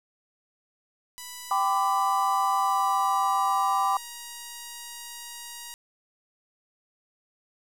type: tone with pitch glide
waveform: 5% pulse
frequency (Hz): 987.8 to 948.7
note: B5 to A#5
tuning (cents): 0 to +30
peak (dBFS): -26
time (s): 1.18-5.74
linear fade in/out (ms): 0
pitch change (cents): -70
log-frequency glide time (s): 2.59-3.73
type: chord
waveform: sine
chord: G major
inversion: none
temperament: equal with one note detuned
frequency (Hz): 784 / 1007.4 / 1174.7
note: G5 / B5 / D6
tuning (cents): 0 / +34 / 0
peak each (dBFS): -26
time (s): 1.51-3.97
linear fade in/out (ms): 2
effects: 8-bit